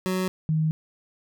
25% pulse / sine tone pair in turn, 185.7 / 157.18 Hz, F#3 / D#3, +7 / +18 cents, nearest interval minor third, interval 289 cents, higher first, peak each -20 dBFS, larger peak neither, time 0.06-0.28 / 0.49-0.71 s, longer neither, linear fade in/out 0 ms, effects none

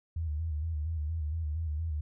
sine tone with vibrato, 78.5 Hz, D#2, 16 cents sharp, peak -30 dBFS, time 0.16-2.01 s, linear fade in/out 5 ms, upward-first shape square, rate 4.3 Hz, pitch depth 75 cents each way, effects none

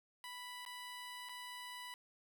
15% pulse tone with dropouts, 987.8 Hz, B5, in tune, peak -40 dBFS, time 0.24-1.94 s, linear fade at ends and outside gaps 1 ms, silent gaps 0.651-0.662 / 1.288-1.293 s, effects 12-bit

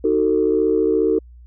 sine chord, D# diminished, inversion none, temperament just, 311.1 / 373.4 / 448 Hz, D#4 / F#4 / A4, 0 / +16 / +31 cents, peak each -20 / -19 / -17 dBFS, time 0.04-1.19 s, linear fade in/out 5 ms, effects tanh soft clip ceiling -5 dBFS + added 60 Hz sine -40 dBFS peak until 1.46 s

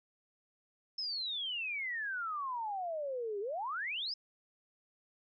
sine exponential two-way sweep, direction down then up, 5300 to 391.2 to 5300 Hz, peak -35 dBFS, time 0.98-4.14 s, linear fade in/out 5 ms, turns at 3.4 s, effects none

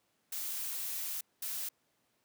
blue noise bursts at uneven times, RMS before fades -38 dBFS, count 2, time 0.32-1.21 / 1.42-1.69 s, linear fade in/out 5 ms, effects pink hiss -75 dBFS RMS until 2.24 s + high-pass 150 Hz 12 dB/octave

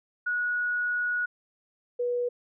sine tone pair in turn, 1459 / 486.9 Hz, F#6 / B4, -25 / -25 cents, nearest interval octave + perfect fifth, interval 1900 cents, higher first, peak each -25 dBFS, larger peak neither, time 0.26-1.26 / 1.99-2.29 s, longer first, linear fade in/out 10 ms, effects none

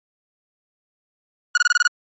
45% pulse tone bursts, 1451 Hz, F#6, 34 cents flat, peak -12 dBFS, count 7, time 1.55-1.874 s, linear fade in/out 2 ms, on 24 ms, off 26 ms, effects low-pass 12000 Hz 12 dB/octave + MP3 32 kbps

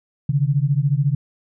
sine beating tone pair, 135.7 / 149.7 Hz, C#3 / D3, -36 / +33 cents, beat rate 14 Hz, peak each -18 / -19 dBFS, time 0.29-1.15 s, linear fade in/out 5 ms, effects none

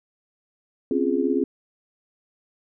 sine chord, Db major seventh, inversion third, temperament just, 259.9 / 277.2 / 346.5 / 415.8 Hz, C4 / Db4 / F4 / Ab4, -11 / 0 / -14 / +2 cents, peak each -25 dBFS, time 0.91-1.44 s, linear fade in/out 2 ms, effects none

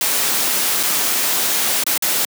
white noise with dropouts, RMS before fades -18 dBFS, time 0.01-2.25 s, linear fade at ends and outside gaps 1 ms, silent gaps 0.83-0.834 / 1.837-1.865 / 1.977-2.023 s, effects high-pass 200 Hz 12 dB/octave

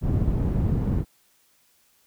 white low-pass noise, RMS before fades -23 dBFS, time 0.01-1.05 s, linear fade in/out 50 ms, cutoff 150 Hz, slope 12 dB/octave, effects white hiss -63 dBFS RMS until 2.06 s

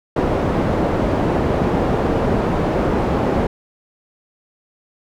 white low-pass noise, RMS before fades -18 dBFS, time 0.16-3.47 s, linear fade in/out 5 ms, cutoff 540 Hz, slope 12 dB/octave, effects none

